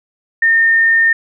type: tone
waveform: sine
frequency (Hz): 1821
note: A#6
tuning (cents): -41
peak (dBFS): -8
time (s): 0.42-1.13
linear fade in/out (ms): 5
effects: none